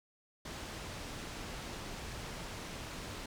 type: low-pass noise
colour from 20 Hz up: pink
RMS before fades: -44 dBFS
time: 0.45-3.26 s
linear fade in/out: 5 ms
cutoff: 7200 Hz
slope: 12 dB/octave
effects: none